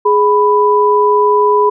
sine tone pair together, 416.7 / 991 Hz, G#4 / B5, +6 / +6 cents, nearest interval octave + minor third, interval 1500 cents, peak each -10 dBFS, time 0.05-1.7 s, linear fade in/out 10 ms, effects none

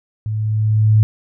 sine tone with level ramp, 108 Hz, A2, 32 cents flat, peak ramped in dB -19 to -7 dBFS, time 0.26-1.03 s, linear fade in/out 0 ms, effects none

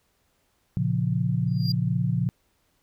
sine chord, Bb minor, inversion none, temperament equal with one note detuned, 115.94 / 138.59 / 174.61 Hz, Bb2 / Db3 / F3, -9 / 0 / 0 cents, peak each -26 dBFS, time 0.77-2.29 s, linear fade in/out 0 ms
triangle tone with exponential growth, 4793 Hz, D8, 34 cents sharp, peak -24 dBFS, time 1.47-1.72 s, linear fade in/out 5 ms, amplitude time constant 53 ms
effects pink hiss -69 dBFS RMS until 2.82 s

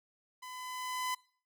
sawtooth tone with level ramp, 1009 Hz, B5, 37 cents sharp, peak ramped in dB -41 to -28 dBFS, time 0.42-1.15 s, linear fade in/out 10 ms, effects noise-tail reverb RT60 0.5 s tail -24 dB re dry

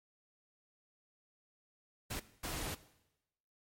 pink noise bursts at uneven times, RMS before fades -40 dBFS, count 2, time 2.1-2.2 / 2.43-2.75 s, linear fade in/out 10 ms, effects noise-tail reverb RT60 0.9 s tail -17 dB re dry + MP3 64 kbps

